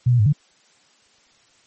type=tone with pitch steps; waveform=sine; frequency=123.1 / 121.5 / 104.3 / 146.5 Hz; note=B2 / B2 / G#2 / D3; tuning=-5 / -28 / +8 / -4 cents; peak=-12 dBFS; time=0.06-0.328 s; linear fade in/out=10 ms; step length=67 ms; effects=white hiss -57 dBFS RMS until 1.66 s + MP3 32 kbps